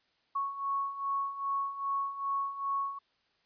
sine beating tone pair, 1105 / 1107.5 Hz, C#6 / C#6, -6 / -2 cents, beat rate 2.5 Hz, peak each -37 / -32 dBFS, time 0.35-2.99 s, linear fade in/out 10 ms, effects white hiss -72 dBFS RMS until 3.45 s + resampled to 11025 Hz

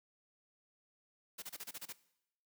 white noise bursts, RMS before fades -45 dBFS, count 8, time 1.38-1.928 s, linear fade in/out 10 ms, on 44 ms, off 28 ms, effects noise-tail reverb RT60 0.8 s tail -19 dB re dry + high-pass 150 Hz 12 dB/octave

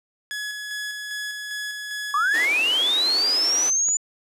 sawtooth tone with tremolo, 1690 Hz, G#6, 30 cents sharp, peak -24 dBFS, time 0.31-2.45 s, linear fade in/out 0 ms, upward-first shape square, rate 2.5 Hz, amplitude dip 30%
sine linear sweep, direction up, 1108.7 to 7040 Hz, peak -18 dBFS, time 2.14-3.97 s, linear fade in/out 2 ms
pink high-pass noise, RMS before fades -33 dBFS, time 2.33-3.71 s, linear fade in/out 20 ms, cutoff 280 Hz, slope 48 dB/octave
click, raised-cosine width 0.5 ms, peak -24 dBFS, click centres 3.886 s
effects low-pass 11000 Hz 12 dB/octave

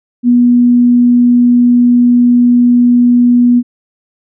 sine tone, 243 Hz, B3, 28 cents flat, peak -4 dBFS, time 0.23-3.63 s, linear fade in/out 50 ms, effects none

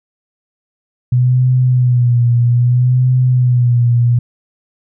sine tone with vibrato, 123.47 Hz, B2, in tune, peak -8 dBFS, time 1.12-4.19 s, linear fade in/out 5 ms, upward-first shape sine, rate 0.62 Hz, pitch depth 55 cents each way, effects none

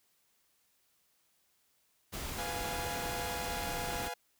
pink noise, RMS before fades -40 dBFS, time 2.12-4.09 s, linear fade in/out 20 ms
sawtooth chord, F diminished, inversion second, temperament equal, 493.9 / 698.5 / 830.6 Hz, Cb5 / F5 / Ab5, 0 / 0 / 0 cents, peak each -39 / -38 / -37 dBFS, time 2.38-4.14 s, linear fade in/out 5 ms
effects white hiss -73 dBFS RMS until 4.39 s

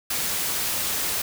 white noise, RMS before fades -26 dBFS, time 0.1-1.22 s, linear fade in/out 5 ms, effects none

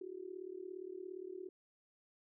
sine tone with amplitude modulation, 370 Hz, F#4, in tune, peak -40 dBFS, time 0.01-1.49 s, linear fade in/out 5 ms, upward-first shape sine, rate 37.3 Hz, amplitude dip 90%, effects none

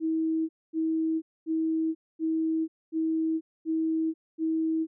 sine tone bursts, 321.1 Hz, E4, 45 cents flat, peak -24 dBFS, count 7, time 0-4.87 s, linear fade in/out 50 ms, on 490 ms, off 240 ms, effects none

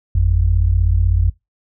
sine tone pair together, 51.2 / 87.31 Hz, G#1 / F2, -24 / 0 cents, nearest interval major sixth, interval 924 cents, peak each -14 dBFS, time 0.15-1.3 s, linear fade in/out 5 ms, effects noise-tail reverb RT60 0.2 s tail -23 dB re dry

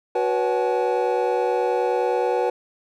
triangle tone cluster, 369.2 / 488.5 / 558 / 757 / 857 Hz, F#4 / B4 / C#5 / F#5 / A5, -4 / -19 / +11 / +39 / -46 cents, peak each -24 / -20 / -27 / -26 / -25 dBFS, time 0.15-2.5 s, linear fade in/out 5 ms, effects none

